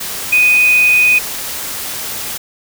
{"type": "tone in noise", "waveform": "sine", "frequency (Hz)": 2489, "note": "D#7", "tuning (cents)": 0, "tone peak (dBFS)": -7, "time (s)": [0.32, 1.19], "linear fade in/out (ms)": 10, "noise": "white", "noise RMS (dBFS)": -23, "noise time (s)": [0, 2.38], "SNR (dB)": 13, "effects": []}